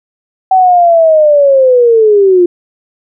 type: linear sweep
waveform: sine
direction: down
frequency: 763 to 345.6 Hz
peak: -3 dBFS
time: 0.51-2.46 s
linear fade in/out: 5 ms
effects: none